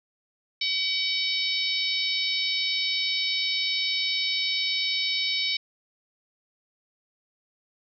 harmonic tone with a mistuned harmonic, 759 Hz, F#5, 44 cents sharp, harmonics 3 / 4 / 5 / 6 / 7, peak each -30 / -33 / -28 / -32 / -31 dBFS, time 0.61-5.57 s, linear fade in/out 5 ms, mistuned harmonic 6, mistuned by -19 cents, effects none

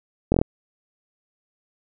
slowing click train, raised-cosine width 2 ms, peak -4 dBFS, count 5, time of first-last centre 0.32-0.415 s, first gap 22 ms, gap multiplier 1.05, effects none

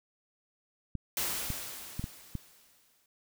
clicks, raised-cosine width 5 ms, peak -22 dBFS, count 5, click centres 0.953 / 1.503 / 1.995 / 2.041 / 2.353 s
white noise with exponential decay, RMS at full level -31 dBFS, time 1.17-3.06 s, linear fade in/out 2 ms, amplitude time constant 410 ms
effects none

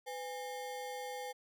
square ring-modulated tone, 661 Hz, E5, 5 cents sharp, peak -38 dBFS, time 0.06-1.33 s, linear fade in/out 20 ms, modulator 158 Hz, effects none

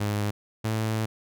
sawtooth tone pair in turn, 103.83 / 110 Hz, G#2 / A2, 0 / 0 cents, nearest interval minor second, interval 100 cents, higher second, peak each -21 dBFS, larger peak neither, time 0-0.31 / 0.64-1.06 s, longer second, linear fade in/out 10 ms, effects none

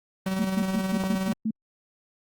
45% pulse tone with tremolo, 190 Hz, F#3, 46 cents sharp, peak -24 dBFS, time 0.26-1.33 s, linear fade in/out 5 ms, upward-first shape square, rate 19 Hz, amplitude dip 35%
sine tone bursts, 220 Hz, A3, in tune, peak -23 dBFS, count 7, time 0.39-1.509 s, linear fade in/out 5 ms, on 57 ms, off 120 ms
click, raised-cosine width 1 ms, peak -15 dBFS, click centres 1.038 s
effects Opus 24 kbps

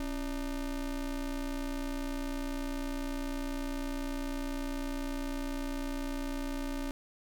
square ring-modulated tone, 152 Hz, D#3, 40 cents flat, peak -31 dBFS, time 0-6.91 s, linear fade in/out 0 ms, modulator 122 Hz, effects none

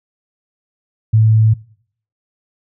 sine tone, 110 Hz, A2, in tune, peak -7 dBFS, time 1.13-1.54 s, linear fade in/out 10 ms, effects noise-tail reverb RT60 0.6 s tail -23 dB re dry

